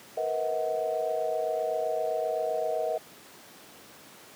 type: chord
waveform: sine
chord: B major seventh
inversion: third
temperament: equal with one note detuned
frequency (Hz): 466.2 / 493.9 / 638.6 / 740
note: A#4 / B4 / D#5 / F#5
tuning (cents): 0 / 0 / +45 / 0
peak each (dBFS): -33 / -35 / -29 / -34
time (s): 0.17-2.98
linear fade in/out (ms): 5
effects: pink hiss -50 dBFS RMS until 4.35 s + high-pass 200 Hz 12 dB/octave